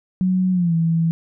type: tone with pitch glide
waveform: sine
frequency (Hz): 185 to 164.82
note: F#3 to E3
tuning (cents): 0 to 0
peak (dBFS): -15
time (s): 0.21-1.11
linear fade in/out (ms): 0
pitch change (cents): -200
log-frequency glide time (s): 0.52-0.74
effects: none